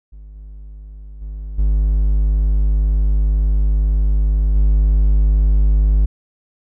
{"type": "tone with level steps", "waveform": "triangle", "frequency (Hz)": 51, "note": "G#1", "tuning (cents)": -31, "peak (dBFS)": [-32, -30, -23, -10, -8], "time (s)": [0.12, 6.06], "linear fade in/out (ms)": 10, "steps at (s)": [0.35, 1.21, 1.58, 4.55], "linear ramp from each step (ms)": 10, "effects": []}